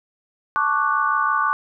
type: chord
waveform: sine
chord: D major seventh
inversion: second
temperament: equal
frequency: 880 / 1108.7 / 1174.7 / 1480 Hz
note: A5 / C#6 / D6 / F#6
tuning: 0 / 0 / 0 / 0 cents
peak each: -27 / -22 / -21 / -23 dBFS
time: 0.56-1.53 s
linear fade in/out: 0 ms
effects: none